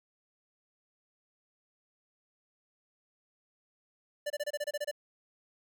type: tone bursts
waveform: square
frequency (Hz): 587.3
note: D5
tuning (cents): 0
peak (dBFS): -32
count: 10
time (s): 4.26-4.914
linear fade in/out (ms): 10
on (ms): 42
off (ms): 26
effects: none